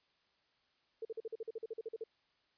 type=tone bursts; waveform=sine; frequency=448.2 Hz; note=A4; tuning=32 cents sharp; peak=-38 dBFS; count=14; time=1.02-2.039 s; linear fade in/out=5 ms; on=31 ms; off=45 ms; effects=white hiss -75 dBFS RMS until 2.57 s + resampled to 11025 Hz